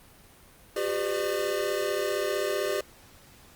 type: tone cluster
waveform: square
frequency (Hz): 366.5 / 402 / 509 / 599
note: F#4 / G4 / C5 / D5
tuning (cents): -16 / +44 / -48 / +34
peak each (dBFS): -35 / -31 / -35 / -32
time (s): 0.76-2.81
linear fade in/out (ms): 5
effects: pink hiss -54 dBFS RMS until 3.55 s + Opus 32 kbps